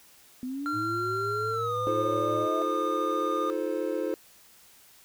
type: linear sweep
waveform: sine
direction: up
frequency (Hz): 248.2 to 647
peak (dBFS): -31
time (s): 0.43-2.62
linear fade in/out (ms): 0
type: tone with pitch glide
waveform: triangle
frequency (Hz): 1375 to 1217.9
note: F6 to D#6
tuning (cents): -27 to -37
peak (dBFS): -27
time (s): 0.66-3.5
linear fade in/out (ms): 0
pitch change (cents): -210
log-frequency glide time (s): 1.5-1.76
type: tone with tremolo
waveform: sine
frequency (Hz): 109.9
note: A2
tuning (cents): -2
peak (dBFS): -36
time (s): 0.72-2.48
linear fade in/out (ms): 50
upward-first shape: sine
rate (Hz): 5.7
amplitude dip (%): 25
type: chord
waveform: triangle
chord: F dominant seventh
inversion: third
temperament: just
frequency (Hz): 314.3 / 349.2 / 436.5 / 523.8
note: Eb4 / F4 / A4 / C5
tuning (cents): +18 / 0 / -14 / +2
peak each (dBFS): -31 / -32 / -31 / -30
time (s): 1.87-4.14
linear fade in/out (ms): 0
effects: white hiss -56 dBFS RMS until 5.04 s